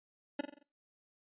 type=tone with echo; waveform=25% pulse; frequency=287.9 Hz; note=D4; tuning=34 cents flat; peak=-27 dBFS; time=0.39-0.41 s; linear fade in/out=5 ms; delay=44 ms; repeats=5; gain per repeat=-6 dB; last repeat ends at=0.63 s; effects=noise-tail reverb RT60 0.3 s tail -20 dB re dry + resampled to 8000 Hz